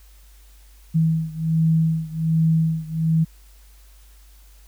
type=beating tone pair; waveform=sine; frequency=160.6 / 161.9 Hz; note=E3 / E3; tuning=-45 / -31 cents; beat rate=1.3 Hz; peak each=-19 / -21 dBFS; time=0.94-3.25 s; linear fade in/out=20 ms; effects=added 50 Hz sine -46 dBFS peak until 4.67 s + white hiss -56 dBFS RMS until 4.67 s